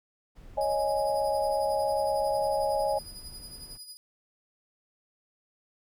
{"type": "noise", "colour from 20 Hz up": "brown", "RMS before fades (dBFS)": -48, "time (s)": [0.35, 3.78], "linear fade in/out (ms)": 20}
{"type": "chord", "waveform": "sine", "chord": "C# suspended second", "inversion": "none", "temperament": "equal", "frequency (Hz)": [554.4, 622.3, 830.6], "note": ["C#5", "D#5", "G#5"], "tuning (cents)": [0, 0, 0], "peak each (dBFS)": -29, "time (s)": [0.57, 2.99], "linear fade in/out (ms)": 10}
{"type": "tone with tremolo", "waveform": "25% pulse", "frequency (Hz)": 4941, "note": "D#8", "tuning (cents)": -13, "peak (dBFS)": -36, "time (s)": [0.61, 3.97], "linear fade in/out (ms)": 0, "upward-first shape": "sine", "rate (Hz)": 11, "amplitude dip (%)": 60}
{"effects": []}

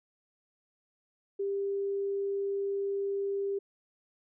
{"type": "tone", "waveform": "sine", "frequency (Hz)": 397, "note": "G4", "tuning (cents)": 22, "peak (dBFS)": -29, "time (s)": [1.39, 3.59], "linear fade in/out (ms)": 10, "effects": []}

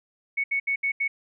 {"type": "tone bursts at uneven times", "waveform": "sine", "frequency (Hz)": 2217, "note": "C#7", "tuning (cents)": 0, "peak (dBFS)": -22, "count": 5, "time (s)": [[0.37, 0.44], [0.51, 0.6], [0.67, 0.76], [0.83, 0.92], [1, 1.08]], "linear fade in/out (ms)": 10, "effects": []}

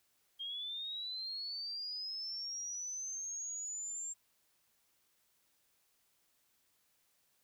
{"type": "linear sweep", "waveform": "sine", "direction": "up", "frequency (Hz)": [3200, 7430], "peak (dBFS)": -39, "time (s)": [0.39, 4.14], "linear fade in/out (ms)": 20, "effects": ["white hiss -75 dBFS RMS until 7.43 s"]}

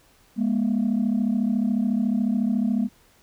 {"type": "tone pair together", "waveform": "sine", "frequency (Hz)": [206.9, 240.9], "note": ["G#3", "B3"], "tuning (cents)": [-6, -43], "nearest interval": "minor third", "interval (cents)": 263, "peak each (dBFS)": -21, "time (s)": [0.36, 2.89], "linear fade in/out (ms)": 50, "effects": ["tanh soft clip ceiling -16 dBFS", "pink hiss -58 dBFS RMS until 3.22 s"]}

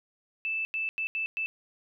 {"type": "tone bursts at uneven times", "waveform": "sine", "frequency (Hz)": 2637, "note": "E7", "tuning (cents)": 0, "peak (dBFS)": -28, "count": 5, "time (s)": [[0.45, 0.65], [0.74, 0.89], [0.98, 1.07], [1.15, 1.26], [1.37, 1.46]], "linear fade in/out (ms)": 0, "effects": []}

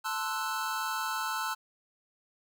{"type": "chord", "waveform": "square", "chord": "F# half-diminished seventh", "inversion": "first", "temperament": "equal", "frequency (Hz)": [880, 1046.5, 1318.5, 1480], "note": ["A5", "C6", "E6", "F#6"], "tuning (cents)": [0, 0, 0, 0], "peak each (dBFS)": [-37, -39, -36, -38], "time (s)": [0.04, 1.55], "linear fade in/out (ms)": 20, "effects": []}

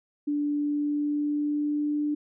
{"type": "tone with pitch glide", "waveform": "sine", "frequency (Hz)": [292.3, 296.2], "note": ["D4", "D4"], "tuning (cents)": [-8, 15], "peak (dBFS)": -24, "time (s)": [0.27, 2.15], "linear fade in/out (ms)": 10, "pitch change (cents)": 23, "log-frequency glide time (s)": [0.53, 2.04], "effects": []}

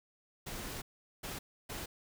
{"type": "noise bursts at uneven times", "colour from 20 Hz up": "pink", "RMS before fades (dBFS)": -42, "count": 3, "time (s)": [[0.46, 0.82], [1.23, 1.39], [1.69, 1.86]], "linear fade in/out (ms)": 10, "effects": []}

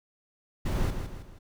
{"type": "noise with echo", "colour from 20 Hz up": "brown", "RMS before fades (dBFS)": -27, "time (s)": [0.65, 0.91], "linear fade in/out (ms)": 10, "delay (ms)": 160, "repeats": 3, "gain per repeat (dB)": -7, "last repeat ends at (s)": 1.39, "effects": []}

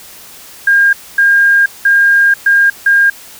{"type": "tone bursts at uneven times", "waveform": "sine", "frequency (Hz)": 1612, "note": "G6", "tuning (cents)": 48, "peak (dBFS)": -5, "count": 5, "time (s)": [[0.67, 0.93], [1.18, 1.66], [1.85, 2.34], [2.46, 2.7], [2.86, 3.1]], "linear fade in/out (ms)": 5, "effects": ["white hiss -35 dBFS RMS until 3.39 s"]}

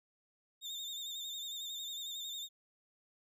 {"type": "tone with vibrato", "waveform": "35% pulse", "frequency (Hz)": 3638, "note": "A#7", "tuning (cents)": -43, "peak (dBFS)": -39, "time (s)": [0.61, 2.49], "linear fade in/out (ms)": 50, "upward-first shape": "sine", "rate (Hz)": 11, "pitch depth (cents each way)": 54, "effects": []}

